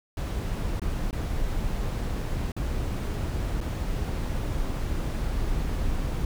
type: noise with dropouts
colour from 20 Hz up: brown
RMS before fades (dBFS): -28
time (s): 0.17-6.25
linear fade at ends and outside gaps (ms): 2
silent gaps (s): 0.797-0.817 / 1.11-1.128 / 2.519-2.565 / 3.605-3.611
effects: none